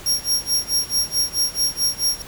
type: tone with tremolo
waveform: sawtooth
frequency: 5588 Hz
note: F8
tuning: in tune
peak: -13 dBFS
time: 0.06-2.22 s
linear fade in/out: 2 ms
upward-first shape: sine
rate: 4.6 Hz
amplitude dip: 95%
effects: pink hiss -39 dBFS RMS until 2.27 s